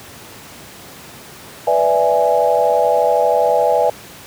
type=chord; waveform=sine; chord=E dominant seventh; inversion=second; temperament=equal; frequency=493.9 / 587.3 / 659.3 / 830.6 Hz; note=B4 / D5 / E5 / G#5; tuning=0 / 0 / 0 / 0 cents; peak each=-17 dBFS; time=1.67-3.9 s; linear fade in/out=5 ms; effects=pink hiss -37 dBFS RMS until 4.26 s + high-pass 100 Hz 12 dB/octave